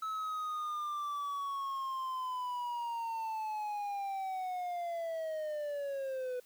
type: linear sweep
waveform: triangle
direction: down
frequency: 1302 to 493.9 Hz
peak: -33 dBFS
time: 0.02-6.4 s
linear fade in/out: 5 ms
effects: white hiss -64 dBFS RMS until 6.45 s